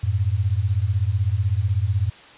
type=beating tone pair; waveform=sine; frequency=90.8 / 106.8 Hz; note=F#2 / G#2; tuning=-32 / +49 cents; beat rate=16 Hz; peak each=-21 dBFS; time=0.03-2.1 s; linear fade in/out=10 ms; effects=white hiss -45 dBFS RMS until 2.37 s + resampled to 8000 Hz